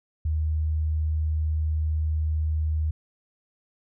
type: tone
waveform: sine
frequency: 77.78 Hz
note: D#2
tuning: in tune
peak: -22 dBFS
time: 0.25-2.91 s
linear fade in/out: 5 ms
effects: none